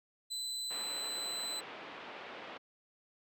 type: tone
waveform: 30% pulse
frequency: 4018 Hz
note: B7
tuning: 29 cents sharp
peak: -34 dBFS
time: 0.3-1.61 s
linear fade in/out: 20 ms
type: low-pass noise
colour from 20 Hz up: pink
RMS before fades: -44 dBFS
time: 0.7-2.58 s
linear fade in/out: 10 ms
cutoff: 3300 Hz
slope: 24 dB/octave
effects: high-pass 400 Hz 12 dB/octave